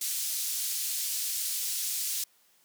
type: band-pass noise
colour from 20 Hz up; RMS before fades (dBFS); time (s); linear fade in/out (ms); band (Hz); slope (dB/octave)
white; -32; 0.01-2.24; 5; 4200 to 14000; 12
effects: white hiss -65 dBFS RMS until 2.64 s + high-pass 150 Hz 12 dB/octave